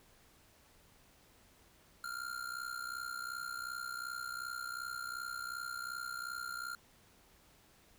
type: tone with amplitude modulation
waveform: square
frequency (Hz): 1396.9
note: F6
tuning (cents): 0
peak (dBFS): -37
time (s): 2.04-6.75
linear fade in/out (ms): 2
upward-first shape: sine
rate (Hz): 62.7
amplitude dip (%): 80
effects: pink hiss -65 dBFS RMS until 7.98 s